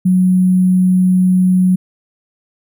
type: tone with sample-and-hold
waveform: sine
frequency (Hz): 183.9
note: F#3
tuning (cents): -10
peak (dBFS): -8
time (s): 0.05-1.76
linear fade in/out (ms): 10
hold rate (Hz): 11025
effects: none